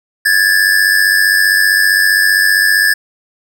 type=tone pair together; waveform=square; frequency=1653 / 1748.3 Hz; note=G#6 / A6; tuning=-9 / -12 cents; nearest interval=minor second; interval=97 cents; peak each=-12 dBFS; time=0.25-2.94 s; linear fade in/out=10 ms; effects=none